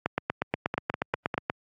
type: two click trains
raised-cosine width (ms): 0.5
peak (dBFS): -13 / -10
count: 5 / 13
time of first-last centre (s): 0.54-1.342 / 0.06-1.499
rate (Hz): 4.99 / 8.34
effects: high-pass 100 Hz 12 dB/octave + AAC 48 kbps